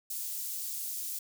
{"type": "high-pass noise", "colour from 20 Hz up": "white", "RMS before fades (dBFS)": -37, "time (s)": [0.1, 1.19], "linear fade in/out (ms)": 5, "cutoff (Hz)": 6600, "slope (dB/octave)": 12, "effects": []}